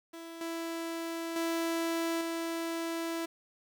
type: tone with level steps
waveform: sawtooth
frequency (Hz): 331.6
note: E4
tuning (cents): +10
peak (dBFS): -39 / -31 / -26 / -29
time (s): 0.13-3.26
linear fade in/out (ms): 10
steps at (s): 0.41 / 1.36 / 2.21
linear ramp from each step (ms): 2
effects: 10-bit